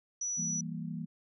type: tone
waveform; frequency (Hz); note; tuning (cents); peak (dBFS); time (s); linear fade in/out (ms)
sine; 5900; F#8; -6; -32; 0.21-0.61; 5
type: chord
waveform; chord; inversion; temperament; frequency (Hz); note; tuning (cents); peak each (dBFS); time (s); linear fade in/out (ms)
sine; E diminished; none; equal; 164.81 / 196 / 233.1; E3 / G3 / Bb3; 0 / 0 / 0; -38 / -42 / -41; 0.37-1.06; 20
effects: none